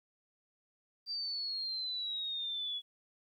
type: exponential sweep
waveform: sine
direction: down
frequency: 4707 to 3369 Hz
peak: -35 dBFS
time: 1.06-2.82 s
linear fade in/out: 50 ms
effects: 12-bit